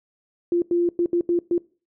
sine tone bursts at uneven times, 346.7 Hz, F4, 13 cents flat, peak -17 dBFS, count 6, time 0.52-0.62 / 0.71-0.89 / 0.99-1.06 / 1.13-1.21 / 1.29-1.39 / 1.51-1.58 s, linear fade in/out 2 ms, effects noise-tail reverb RT60 0.4 s tail -23 dB re dry

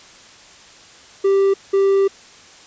triangle tone bursts at uneven times, 392 Hz, G4, in tune, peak -10 dBFS, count 2, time 1.24-1.54 / 1.73-2.08 s, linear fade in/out 10 ms, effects white hiss -44 dBFS RMS until 2.66 s + resampled to 16000 Hz

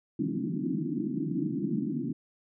white band-pass noise, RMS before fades -31 dBFS, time 0.19-2.13 s, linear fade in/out 5 ms, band 140 to 340 Hz, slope 96 dB/octave, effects none

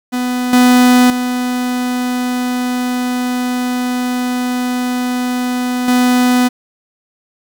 45% pulse tone with level steps, 248.8 Hz, B3, 13 cents sharp, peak -15 / -6 / -15 / -9 dBFS, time 0.12-6.49 s, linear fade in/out 20 ms, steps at 0.53 / 1.1 / 5.88 s, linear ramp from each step 2 ms, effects 7-bit

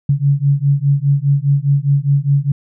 sine beating tone pair, 138.59 / 143.49 Hz, C#3 / D3, 0 / -40 cents, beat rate 4.9 Hz, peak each -14 dBFS, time 0.09-2.52 s, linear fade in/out 5 ms, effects none

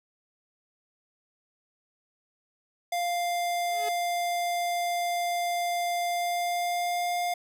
square tone with pitch glide, 698.5 to 705.4 Hz, F5 to F5, 0 to +17 cents, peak -27 dBFS, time 2.92-7.34 s, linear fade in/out 5 ms, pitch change +17 cents, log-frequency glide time 6.06-7.18 s
sawtooth tone with exponential growth, 424.9 Hz, G#4, 40 cents sharp, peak -29 dBFS, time 3.6-3.89 s, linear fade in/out 5 ms, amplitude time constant 61 ms
effects none

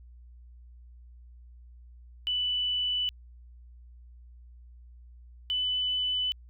sine tone pair in turn, 2979 / 2998 Hz, F#7 / F#7, +11 / +22 cents, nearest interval unison, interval 11 cents, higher second, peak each -26 dBFS, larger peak neither, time 2.27-3.09 / 5.5-6.32 s, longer neither, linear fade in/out 0 ms, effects added 60 Hz sine -48 dBFS peak until 6.49 s

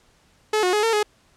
sawtooth tone with pitch steps, 429.3 / 363 / 420.7 / 453.5 / 420.2 Hz, A4 / F#4 / G#4 / A#4 / G#4, -43 / -33 / +22 / -48 / +20 cents, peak -14 dBFS, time 0.53-1.03 s, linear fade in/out 5 ms, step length 100 ms, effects pink hiss -59 dBFS RMS until 1.36 s + low-pass 9000 Hz 12 dB/octave

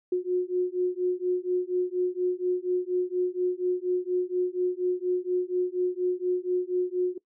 sine beating tone pair, 360 / 364.2 Hz, F#4 / F#4, -47 / -27 cents, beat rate 4.2 Hz, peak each -27 / -27 dBFS, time 0.12-7.18 s, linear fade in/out 5 ms, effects noise-tail reverb RT60 0.1 s tail -21 dB re dry

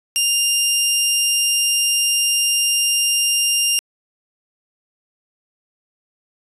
15% pulse tone, 2800 Hz, F7, 4 cents sharp, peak -8 dBFS, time 0.16-3.79 s, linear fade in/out 0 ms, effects resampled to 32000 Hz

